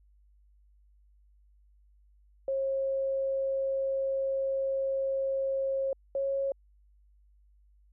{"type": "tone pair in turn", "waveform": "sine", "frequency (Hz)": [540, 547.2], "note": ["C#5", "C#5"], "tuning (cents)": [-45, -23], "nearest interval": "unison", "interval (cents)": 22, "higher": "second", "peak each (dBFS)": -27, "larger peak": "neither", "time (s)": [[2.48, 5.93], [6.15, 6.52]], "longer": "first", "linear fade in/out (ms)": 2, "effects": ["added 50 Hz sine -59 dBFS peak until 7.92 s"]}